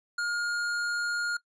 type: tone with hard clipping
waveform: triangle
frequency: 1421 Hz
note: F6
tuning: 30 cents sharp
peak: -29 dBFS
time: 0.18-1.37 s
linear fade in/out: 5 ms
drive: 15 dB
effects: noise-tail reverb RT60 0.1 s tail -21 dB re dry + resampled to 22050 Hz